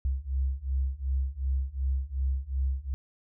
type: beating tone pair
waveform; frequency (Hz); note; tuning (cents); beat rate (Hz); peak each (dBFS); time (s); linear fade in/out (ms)
sine; 65.3 / 68; C2 / C#2; -3 / -33; 2.7; -30 / -29; 0.05-2.94; 0
effects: none